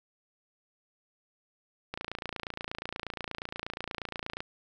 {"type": "click train", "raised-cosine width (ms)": 0.3, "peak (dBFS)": -19, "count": 71, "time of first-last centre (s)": [1.94, 4.405], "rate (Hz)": 28.4, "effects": []}